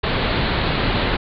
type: low-pass noise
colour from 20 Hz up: pink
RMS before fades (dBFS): -20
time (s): 0.03-1.17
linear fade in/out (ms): 10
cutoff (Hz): 4400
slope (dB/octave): 96
effects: none